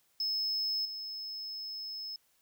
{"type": "tone with level steps", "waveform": "triangle", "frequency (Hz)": 5200, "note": "E8", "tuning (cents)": -24, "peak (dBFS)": [-29, -37], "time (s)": [0.2, 2.16], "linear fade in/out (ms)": 2, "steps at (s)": 0.85, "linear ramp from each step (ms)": 5, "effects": ["white hiss -71 dBFS RMS until 2.41 s"]}